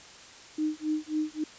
sine tone with tremolo, 308.1 Hz, D#4, 17 cents flat, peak -24 dBFS, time 0.58-1.44 s, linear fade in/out 5 ms, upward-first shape sine, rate 3.7 Hz, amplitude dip 100%, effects white hiss -49 dBFS RMS until 1.58 s + resampled to 16000 Hz

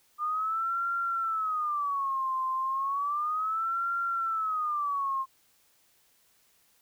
sine tone with vibrato, 1200 Hz, D6, 37 cents sharp, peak -27 dBFS, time 0.18-5.26 s, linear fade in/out 50 ms, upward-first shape sine, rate 0.33 Hz, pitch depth 240 cents each way, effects white hiss -66 dBFS RMS until 6.81 s

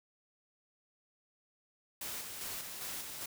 white noise with tremolo, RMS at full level -41 dBFS, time 2.01-3.26 s, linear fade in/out 5 ms, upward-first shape square, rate 2.5 Hz, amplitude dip 35%, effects none

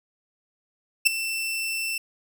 sawtooth tone with ADSR envelope, 2677 Hz, E7, 26 cents sharp, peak -8 dBFS, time 1.05-1.98 s, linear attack 19 ms, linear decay 7 ms, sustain -15 dB, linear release 4 ms, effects none

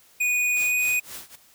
square tone with pitch glide, 2470 to 2484 Hz, D#7 to D#7, -13 to -3 cents, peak -21 dBFS, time 0.2-1 s, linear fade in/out 10 ms, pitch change +10 cents, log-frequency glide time 0.65-0.75 s
white noise with tremolo, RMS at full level -36 dBFS, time 0.56-1.36 s, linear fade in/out 10 ms, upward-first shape triangle, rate 3.8 Hz, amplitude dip 100%
effects white hiss -56 dBFS RMS until 1.54 s

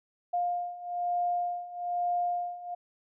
sine beating tone pair, 705 / 706.1 Hz, F5 / F5, +16 / +19 cents, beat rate 1.1 Hz, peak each -33 / -30 dBFS, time 0.33-2.75 s, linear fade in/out 10 ms, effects none

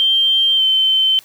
sine tone with pitch glide, 3152 to 3085 Hz, G7 to G7, +9 to -28 cents, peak -11 dBFS, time 0-1.19 s, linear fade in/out 0 ms, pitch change -37 cents, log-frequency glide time 0.56-0.62 s, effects white hiss -46 dBFS RMS until 1.24 s

